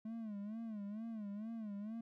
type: tone with vibrato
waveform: triangle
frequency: 214.7 Hz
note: A3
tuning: 42 cents flat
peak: -40 dBFS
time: 0.05-2.01 s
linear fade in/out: 5 ms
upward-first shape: sine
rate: 2.2 Hz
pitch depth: 120 cents each way
effects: none